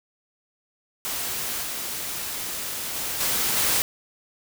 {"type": "noise with level steps", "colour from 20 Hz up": "white", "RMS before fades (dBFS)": [-29, -31, -29, -24, -22], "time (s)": [1.05, 3.82], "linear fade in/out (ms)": 0, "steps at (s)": [1.62, 2.94, 3.2, 3.56], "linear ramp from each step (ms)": 10, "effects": []}